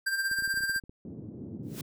square tone with tremolo, 1581 Hz, G6, 14 cents sharp, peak -26 dBFS, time 0.06-0.8 s, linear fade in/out 10 ms, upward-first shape sine, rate 16 Hz, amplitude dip 55%
clicks, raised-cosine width 3 ms, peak -35 dBFS, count 12, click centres 0.314 / 0.388 / 0.423 / 0.477 / 0.541 / 0.575 / 0.607 / 0.637 / 0.696 / 0.762 / 0.838 / 0.895 s
white band-pass noise, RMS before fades -41 dBFS, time 1.05-1.82 s, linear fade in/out 2 ms, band 100 to 320 Hz, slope 24 dB/octave
white noise with exponential growth, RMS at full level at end -38 dBFS, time 1.63-1.81 s, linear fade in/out 1 ms, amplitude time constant 39 ms
effects none

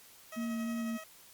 15% pulse tone with tremolo, 637 Hz, D#5, 41 cents sharp, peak -36 dBFS, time 0.32-1.04 s, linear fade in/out 5 ms, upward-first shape sine, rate 11 Hz, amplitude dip 35%
sine tone with vibrato, 230.3 Hz, A#3, 21 cents flat, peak -33 dBFS, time 0.36-0.98 s, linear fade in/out 20 ms, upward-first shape square, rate 3.3 Hz, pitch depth 12 cents each way
effects white hiss -57 dBFS RMS until 1.33 s + Opus 48 kbps

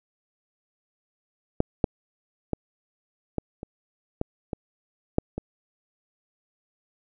clicks, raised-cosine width 2 ms, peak -6 / -6 / -12 / -13 / -22 / -12 / -16 / -6 / -17 dBFS, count 9, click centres 1.604 / 1.842 / 2.533 / 3.383 / 3.631 / 4.214 / 4.532 / 5.184 / 5.38 s, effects none

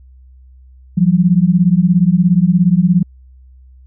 sine beating tone pair, 169.8 / 186.8 Hz, F3 / F#3, -48 / +17 cents, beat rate 17 Hz, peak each -11 dBFS, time 0.97-3.03 s, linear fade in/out 10 ms, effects added 64 Hz sine -39 dBFS peak until 3.86 s

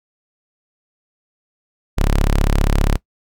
sawtooth tone, 35 Hz, C#1, 18 cents sharp, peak -9 dBFS, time 1.97-2.97 s, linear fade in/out 20 ms, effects noise-tail reverb RT60 0.1 s tail -21 dB re dry

